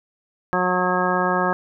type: harmonic tone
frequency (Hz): 181.7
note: F#3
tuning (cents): -31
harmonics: 1 / 2 / 3 / 4 / 5 / 6 / 7 / 9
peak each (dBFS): -26 / -26 / -26 / -26 / -26 / -26 / -26 / -26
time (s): 0.53-1.53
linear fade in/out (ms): 0
effects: none